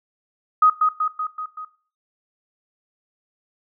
sine tone with echo, 1253 Hz, D#6, 12 cents sharp, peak -10 dBFS, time 0.62-0.7 s, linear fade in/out 5 ms, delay 190 ms, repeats 5, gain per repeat -4 dB, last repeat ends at 1.65 s, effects noise-tail reverb RT60 0.4 s tail -17 dB re dry

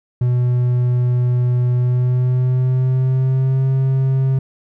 triangle tone with pitch glide, 123.47 to 133.1 Hz, B2 to C3, 0 to +30 cents, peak -11 dBFS, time 0.21-4.39 s, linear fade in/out 5 ms, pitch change +130 cents, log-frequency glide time 1.75-3.66 s, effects none

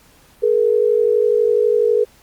sine tone pair together, 425.2 / 477.3 Hz, G#4 / A#4, +41 / +41 cents, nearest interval major second, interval 200 cents, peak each -15 dBFS, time 0.42-2.05 s, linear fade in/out 20 ms, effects pink hiss -51 dBFS RMS until 2.22 s + Opus 48 kbps

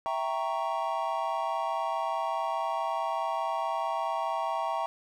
triangle chord, E diminished seventh, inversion none, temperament equal, 659.3 / 784 / 932.3 / 1108.7 Hz, E5 / G5 / Bb5 / Db6, 0 / 0 / 0 / 0 cents, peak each -32 / -32 / -31 / -33 dBFS, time 0.06-4.86 s, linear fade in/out 0 ms, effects none

